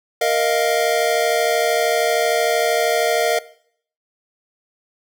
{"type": "chord", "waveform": "square", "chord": "Bb suspended fourth", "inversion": "none", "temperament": "equal with one note detuned", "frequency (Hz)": [466.2, 625.5, 698.5], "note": ["Bb4", "Eb5", "F5"], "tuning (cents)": [0, 9, 0], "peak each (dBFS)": -21, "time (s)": [0.21, 3.39], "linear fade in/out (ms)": 5, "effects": ["noise-tail reverb RT60 0.6 s tail -19 dB re dry"]}